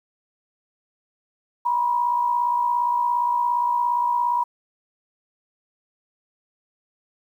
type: tone pair together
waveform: sine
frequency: 963 / 1020.3 Hz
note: B5 / C6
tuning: -44 / -44 cents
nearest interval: minor second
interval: 100 cents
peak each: -19 / -28 dBFS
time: 1.65-4.44 s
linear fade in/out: 10 ms
effects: 9-bit